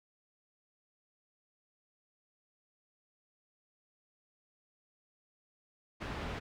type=low-pass noise; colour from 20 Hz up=pink; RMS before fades=-40 dBFS; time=6-6.4 s; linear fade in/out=20 ms; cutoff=2700 Hz; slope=12 dB/octave; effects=none